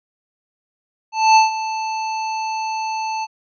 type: tone with ADSR envelope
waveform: square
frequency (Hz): 880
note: A5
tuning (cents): 0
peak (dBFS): -8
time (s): 1.12-3.27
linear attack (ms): 240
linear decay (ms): 140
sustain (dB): -14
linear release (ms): 36
effects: resampled to 16000 Hz